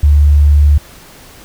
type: tone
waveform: sine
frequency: 73.1 Hz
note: D2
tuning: 7 cents flat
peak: -4 dBFS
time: 0.03-0.78 s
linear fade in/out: 5 ms
effects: pink hiss -38 dBFS RMS until 1.44 s